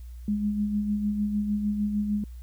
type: tone with tremolo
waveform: sine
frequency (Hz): 207.7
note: G#3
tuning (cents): 0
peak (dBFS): -22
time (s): 0.28-2.24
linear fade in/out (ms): 2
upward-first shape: sine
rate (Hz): 6.6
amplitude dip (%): 45
effects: added 60 Hz sine -38 dBFS peak until 2.42 s + white hiss -63 dBFS RMS until 2.42 s